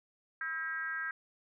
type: tone with frequency modulation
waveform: sine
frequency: 1605 Hz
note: G6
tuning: 40 cents sharp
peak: -34 dBFS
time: 0.41-1.11 s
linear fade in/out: 2 ms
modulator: 305 Hz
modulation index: 0.83
effects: none